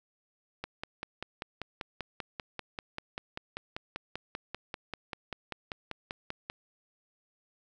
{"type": "click train", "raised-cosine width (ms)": 0.3, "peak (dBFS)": -20, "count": 31, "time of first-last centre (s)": [0.64, 6.499], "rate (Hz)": 5.12, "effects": []}